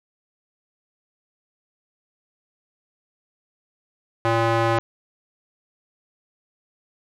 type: tone with band-pass filter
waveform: square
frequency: 114.8 Hz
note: A#2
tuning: 26 cents flat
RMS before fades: -20 dBFS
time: 4.25-4.79 s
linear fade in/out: 0 ms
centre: 920 Hz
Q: 0.82
effects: none